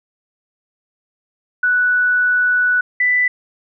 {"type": "tone pair in turn", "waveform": "sine", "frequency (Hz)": [1480, 1987], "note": ["F#6", "B6"], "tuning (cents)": [0, 10], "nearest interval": "perfect fourth", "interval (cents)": 510, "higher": "second", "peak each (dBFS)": -12, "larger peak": "neither", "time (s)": [[1.63, 2.81], [3, 3.28]], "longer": "first", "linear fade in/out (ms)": 5, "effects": []}